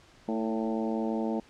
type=harmonic tone with a mistuned harmonic; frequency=111.9 Hz; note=A2; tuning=30 cents sharp; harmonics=2 / 3 / 4 / 5 / 6 / 7 / 8; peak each=-30 / -34 / -36 / -38 / -40 / -41 / -42 dBFS; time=0.28-1.4 s; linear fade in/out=5 ms; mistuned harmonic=3; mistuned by=-32 cents; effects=pink hiss -57 dBFS RMS until 1.49 s + low-pass 6000 Hz 12 dB/octave

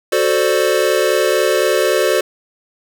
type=chord; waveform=square; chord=D dominant seventh; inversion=first; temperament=equal; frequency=370 / 440 / 523.3 / 587.3 Hz; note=F#4 / A4 / C5 / D5; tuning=0 / 0 / 0 / 0 cents; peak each=-19 dBFS; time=0.12-2.21 s; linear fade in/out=5 ms; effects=none

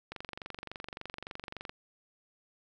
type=click train; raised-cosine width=0.3 ms; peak=-24 dBFS; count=38; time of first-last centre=0.12-1.694 s; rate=23.5 Hz; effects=none

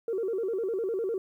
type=tone with vibrato; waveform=sine; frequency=418.2 Hz; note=G#4; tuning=12 cents sharp; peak=-26 dBFS; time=0.08-1.18 s; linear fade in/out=2 ms; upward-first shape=square; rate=9.9 Hz; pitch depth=170 cents each way; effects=tanh soft clip ceiling -23 dBFS + 11-bit

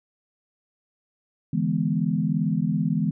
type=chord; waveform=sine; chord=E dominant seventh; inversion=third; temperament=equal; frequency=146.83 / 164.81 / 207.7 / 246.9 Hz; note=D3 / E3 / G#3 / B3; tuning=0 / 0 / 0 / 0 cents; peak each=-29 / -24 / -26 / -28 dBFS; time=1.53-3.11 s; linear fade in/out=5 ms; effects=none

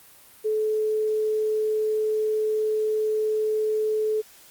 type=tone; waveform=sine; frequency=431.6 Hz; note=A4; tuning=33 cents flat; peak=-21 dBFS; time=0.44-4.22 s; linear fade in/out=20 ms; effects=white hiss -51 dBFS RMS until 4.5 s + Opus 32 kbps

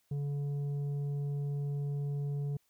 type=tone with tanh clipping; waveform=sine; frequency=143 Hz; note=D3; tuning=46 cents flat; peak=-33 dBFS; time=0.11-2.57 s; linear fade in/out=5 ms; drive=6 dB; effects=white hiss -74 dBFS RMS until 2.69 s

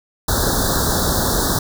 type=band-stop noise; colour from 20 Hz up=pink; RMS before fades=-18 dBFS; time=0.28-1.59 s; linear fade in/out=5 ms; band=1700 to 3600 Hz; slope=96 dB/octave; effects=none

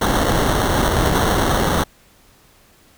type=noise with sample-and-hold; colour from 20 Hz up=pink; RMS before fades=-17 dBFS; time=0.01-1.84 s; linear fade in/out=10 ms; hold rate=2450 Hz; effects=pink hiss -52 dBFS RMS until 2.97 s

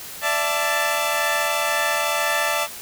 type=chord; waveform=15% pulse; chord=D suspended second; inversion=none; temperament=equal with one note detuned; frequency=587.3 / 668.5 / 880 Hz; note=D5 / E5 / A5; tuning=0 / +24 / 0 cents; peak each=-18 dBFS; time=0.21-2.68 s; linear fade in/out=50 ms; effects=white hiss -36 dBFS RMS until 2.81 s

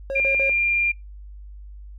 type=tone bursts; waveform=triangle; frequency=545 Hz; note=C#5; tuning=29 cents flat; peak=-22 dBFS; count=3; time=0.1-0.496 s; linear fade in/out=0 ms; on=100 ms; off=48 ms
type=tone; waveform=sine; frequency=2394 Hz; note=D7; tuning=33 cents sharp; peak=-18 dBFS; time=0.15-0.92 s; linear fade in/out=10 ms
effects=noise-tail reverb RT60 0.2 s tail -24 dB re dry + added 50 Hz sine -37 dBFS peak until 1.98 s

